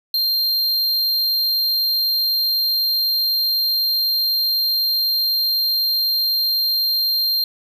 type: tone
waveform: square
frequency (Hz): 4184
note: C8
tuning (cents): -1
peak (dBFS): -17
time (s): 0.14-7.44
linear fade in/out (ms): 2
effects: 9-bit